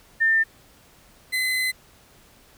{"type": "tone pair in turn", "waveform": ["sine", "35% pulse"], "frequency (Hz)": [1799, 2033], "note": ["A6", "B6"], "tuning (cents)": [38, 50], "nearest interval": "major second", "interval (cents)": 212, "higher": "second", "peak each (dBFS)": [-16, -20], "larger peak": "first", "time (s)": [[0.2, 0.44], [1.32, 1.72]], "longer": "second", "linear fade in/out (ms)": 20, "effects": ["pink hiss -54 dBFS RMS until 2.57 s"]}